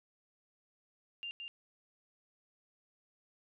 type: tone with echo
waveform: sine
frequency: 2794 Hz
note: F7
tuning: in tune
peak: -39 dBFS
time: 1.23-1.31 s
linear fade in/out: 0 ms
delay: 170 ms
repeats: 1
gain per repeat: -3 dB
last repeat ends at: 1.48 s
effects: none